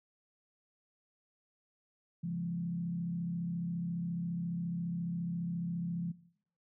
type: tone with frequency modulation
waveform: sine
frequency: 171.7 Hz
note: F3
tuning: 29 cents flat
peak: -34 dBFS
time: 2.23-6.12 s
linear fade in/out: 10 ms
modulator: 34.5 Hz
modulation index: 0.7
effects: noise-tail reverb RT60 0.6 s tail -17 dB re dry